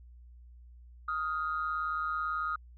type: tone pair together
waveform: sine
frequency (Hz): 1248 / 1406.1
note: D#6 / F6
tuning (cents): +5 / +11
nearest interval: major second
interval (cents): 206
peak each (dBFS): -31 / -35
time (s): 1.08-2.56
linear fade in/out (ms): 5
effects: tanh soft clip ceiling -23 dBFS + added 60 Hz sine -50 dBFS peak until 2.77 s